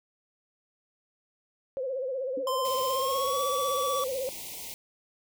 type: tone with vibrato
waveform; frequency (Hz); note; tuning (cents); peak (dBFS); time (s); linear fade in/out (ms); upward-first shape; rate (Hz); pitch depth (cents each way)
sine; 523.3; C5; 0; -29; 1.77-4.29; 0; sine; 16; 90
type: tone with exponential decay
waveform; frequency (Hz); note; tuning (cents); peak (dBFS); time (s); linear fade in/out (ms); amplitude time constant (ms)
sine; 283.3; C#4; +38; -32; 2.37-2.48; 5; 23
type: tone with pitch glide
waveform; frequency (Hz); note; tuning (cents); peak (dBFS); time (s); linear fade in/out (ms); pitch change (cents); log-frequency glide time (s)
square; 1039 to 1146.2; C6 to D6; -12 to -42; -29; 2.47-4.04; 2; +170; 2.87-3.43
type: band-stop noise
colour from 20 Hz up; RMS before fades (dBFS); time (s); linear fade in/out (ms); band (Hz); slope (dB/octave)
white; -40; 2.65-4.74; 0; 1000 to 2000; 96
effects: none